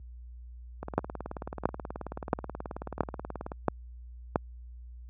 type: two click trains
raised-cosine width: 1 ms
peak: -22 / -9 dBFS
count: 51 / 6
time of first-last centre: 0.83-3.518 / 0.98-4.358 s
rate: 18.6 / 1.48 Hz
effects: added 60 Hz sine -37 dBFS peak until 5.09 s + high-pass 80 Hz 12 dB/octave